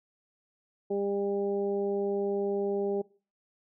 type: harmonic tone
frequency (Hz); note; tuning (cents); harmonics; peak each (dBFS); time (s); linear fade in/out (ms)
200; G3; +35; 1 / 2 / 3 / 4; -36 / -28 / -38 / -42; 0.9-3.02; 10
effects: noise-tail reverb RT60 0.4 s tail -22 dB re dry